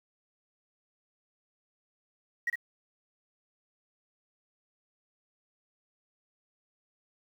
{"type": "tone with echo", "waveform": "sine", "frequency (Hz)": 1900, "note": "A#6", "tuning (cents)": 33, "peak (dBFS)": -25, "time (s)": [2.47, 2.5], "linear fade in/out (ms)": 5, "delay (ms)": 57, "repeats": 1, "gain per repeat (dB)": -5, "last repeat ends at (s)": 2.557, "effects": ["tanh soft clip ceiling -23 dBFS", "9-bit"]}